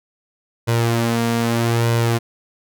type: tone with flanger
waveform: sawtooth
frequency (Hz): 116.54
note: A#2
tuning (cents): 0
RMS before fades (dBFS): -18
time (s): 0.67-2.19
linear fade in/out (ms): 20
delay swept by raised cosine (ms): 2 to 4.4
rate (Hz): 0.8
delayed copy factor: +0.5
effects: none